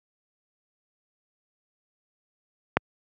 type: click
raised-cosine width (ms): 0.5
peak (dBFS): -3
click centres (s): 2.77
effects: high-pass 80 Hz 12 dB/octave